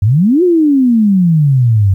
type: exponential two-way sweep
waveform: sine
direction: up then down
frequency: 92.8 to 370 to 92.8 Hz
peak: -6 dBFS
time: 0.02-1.94 s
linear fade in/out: 5 ms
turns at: 0.43 s
effects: 8-bit